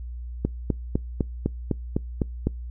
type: click train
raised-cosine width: 3 ms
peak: -9 dBFS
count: 9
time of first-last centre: 0.45-2.47 s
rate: 3.96 Hz
effects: noise-tail reverb RT60 0.2 s tail -26 dB re dry + added 60 Hz sine -32 dBFS peak until 2.7 s